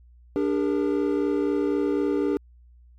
triangle chord, G minor, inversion second, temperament equal with one note detuned, 293.7 / 402.3 / 466.2 Hz, D4 / G4 / Bb4, 0 / +45 / 0 cents, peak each -22 / -23 / -27 dBFS, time 0.36-2.37 s, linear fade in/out 0 ms, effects added 60 Hz sine -49 dBFS peak until 2.98 s + MP3 64 kbps

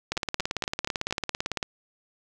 two click trains, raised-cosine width 0.2 ms, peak -10 / -12 dBFS, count 28 / 5, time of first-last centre 0.12-1.628 / 0.17-1.109 s, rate 17.9 / 4.26 Hz, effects none

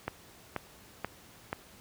click train, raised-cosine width 0.5 ms, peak -17 dBFS, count 4, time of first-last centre 0.08-1.529 s, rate 2.07 Hz, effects pink hiss -55 dBFS RMS until 1.8 s + high-pass 60 Hz 12 dB/octave

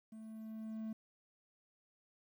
triangle tone with level ramp, 220 Hz, A3, in tune, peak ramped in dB -47 to -37 dBFS, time 0.12-0.93 s, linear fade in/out 5 ms, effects 12-bit

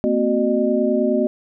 sine tone cluster, 227.5 / 257.2 / 372.5 / 607 Hz, A#3 / C4 / F#4 / D#5, -42 / -30 / +12 / -43 cents, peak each -21 dBFS, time 0.04-1.27 s, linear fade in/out 0 ms, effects none

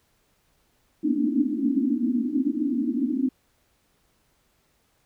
pink band-pass noise, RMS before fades -24 dBFS, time 1.03-3.29 s, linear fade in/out 10 ms, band 230 to 310 Hz, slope 96 dB/octave, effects pink hiss -67 dBFS RMS until 5.05 s

